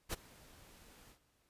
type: noise with ADSR envelope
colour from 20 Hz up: pink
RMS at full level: -36 dBFS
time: 0.09-1.19 s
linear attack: 42 ms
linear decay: 18 ms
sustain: -24 dB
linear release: 90 ms
effects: pink hiss -75 dBFS RMS until 1.49 s + resampled to 32000 Hz